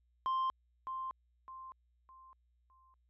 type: tone with echo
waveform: sine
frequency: 1050 Hz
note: C6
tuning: 6 cents sharp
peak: -28 dBFS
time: 0.26-0.5 s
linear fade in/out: 0 ms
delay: 610 ms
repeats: 4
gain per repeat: -9 dB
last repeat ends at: 2.94 s
effects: tanh soft clip ceiling -30 dBFS + added 60 Hz sine -70 dBFS peak until 3.09 s